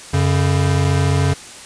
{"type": "tone pair together", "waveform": "square", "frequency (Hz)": [91.44, 141], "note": ["F#2", "C#3"], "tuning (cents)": [-20, 30], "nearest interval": "perfect fifth", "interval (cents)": 750, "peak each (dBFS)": -17, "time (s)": [0.13, 1.34], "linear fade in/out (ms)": 10, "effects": ["white hiss -36 dBFS RMS until 1.65 s", "resampled to 22050 Hz"]}